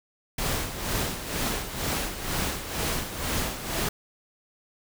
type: noise with tremolo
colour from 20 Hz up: pink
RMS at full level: -27 dBFS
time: 0.38-3.89 s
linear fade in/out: 5 ms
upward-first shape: sine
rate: 2.1 Hz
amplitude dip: 65%
effects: none